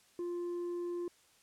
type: tone with tanh clipping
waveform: sine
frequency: 349.2 Hz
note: F4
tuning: in tune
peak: -36 dBFS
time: 0.19-1.08 s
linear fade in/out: 2 ms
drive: 3 dB
effects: white hiss -66 dBFS RMS until 1.42 s + low-pass 10000 Hz 12 dB/octave